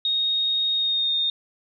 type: tone with pitch glide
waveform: sine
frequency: 3729 to 3671 Hz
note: A#7 to A#7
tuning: 0 to -27 cents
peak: -20 dBFS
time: 0.05-1.3 s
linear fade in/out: 2 ms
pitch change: -27 cents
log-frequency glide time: 0.74-1.14 s
effects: none